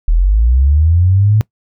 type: linear sweep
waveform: sine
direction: up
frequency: 37.78 to 110 Hz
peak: -7 dBFS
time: 0.08-1.41 s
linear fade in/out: 0 ms
effects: noise-tail reverb RT60 0.1 s tail -22 dB re dry